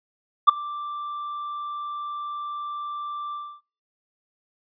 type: tone with ADSR envelope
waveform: triangle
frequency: 1176 Hz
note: D6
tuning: 2 cents sharp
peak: -4 dBFS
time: 0.47-3.61 s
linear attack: 19 ms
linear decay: 10 ms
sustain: -24 dB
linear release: 280 ms
effects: noise-tail reverb RT60 0.4 s tail -26 dB re dry + resampled to 11025 Hz